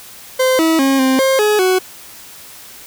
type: tone with pitch steps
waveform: 40% pulse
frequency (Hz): 517 / 323.3 / 270.8 / 262.8 / 532 / 421.5 / 371.5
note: C5 / E4 / C#4 / C4 / C5 / G#4 / F#4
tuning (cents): -21 / -34 / -40 / +8 / +29 / +26 / +7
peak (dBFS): -10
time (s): 0.39-1.79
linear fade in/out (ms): 10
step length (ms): 200
effects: white hiss -37 dBFS RMS until 2.86 s